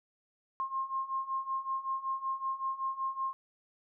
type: beating tone pair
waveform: sine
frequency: 1063 / 1068.3 Hz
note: C6 / C6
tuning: +27 / +36 cents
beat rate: 5.3 Hz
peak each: -37 / -34 dBFS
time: 0.6-3.33 s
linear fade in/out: 0 ms
effects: none